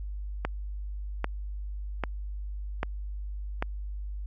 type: click train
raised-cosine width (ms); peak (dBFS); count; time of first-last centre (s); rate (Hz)
0.5; -13; 5; 0.45-3.625; 1.26
effects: added 50 Hz sine -33 dBFS peak until 4.26 s